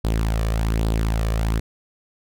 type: tone with flanger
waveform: sawtooth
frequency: 55 Hz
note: A1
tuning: in tune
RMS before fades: -21 dBFS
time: 0.04-1.6 s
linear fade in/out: 10 ms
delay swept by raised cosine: 0.23 to 1.73 ms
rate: 1.2 Hz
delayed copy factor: +0.5
effects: none